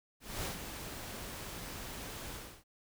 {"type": "noise with ADSR envelope", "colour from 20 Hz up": "pink", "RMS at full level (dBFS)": -37, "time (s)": [0.2, 2.64], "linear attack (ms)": 240, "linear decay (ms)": 120, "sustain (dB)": -7, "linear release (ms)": 310, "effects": []}